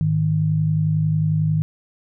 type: tone pair together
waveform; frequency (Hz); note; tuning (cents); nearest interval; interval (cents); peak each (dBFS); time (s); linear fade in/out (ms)
sine; 104.46 / 155.56; G#2 / D#3; +11 / 0; perfect fifth; 689; -23 / -17; 0.01-1.62; 0
effects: none